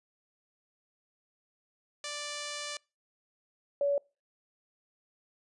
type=tone pair in turn; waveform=5% pulse / sine; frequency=587.3 / 567.6 Hz; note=D5 / C#5; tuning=0 / +41 cents; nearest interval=minor second; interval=59 cents; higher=first; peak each=-25 dBFS; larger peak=neither; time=2.04-2.77 / 3.81-3.98 s; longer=first; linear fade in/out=2 ms; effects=noise-tail reverb RT60 0.3 s tail -26 dB re dry + resampled to 24000 Hz